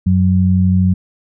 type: tone pair together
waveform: sine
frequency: 92.66 / 185 Hz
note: F#2 / F#3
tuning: +3 / 0 cents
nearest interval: octave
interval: 1197 cents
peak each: -12 dBFS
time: 0.06-0.94 s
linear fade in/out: 10 ms
effects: none